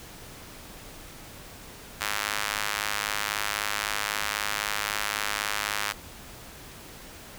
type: tone with high-pass filter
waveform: square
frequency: 51.91 Hz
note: G#1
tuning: in tune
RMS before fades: -30 dBFS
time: 2-5.93 s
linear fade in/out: 20 ms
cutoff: 1400 Hz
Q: 0.99
effects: pink hiss -45 dBFS RMS until 7.38 s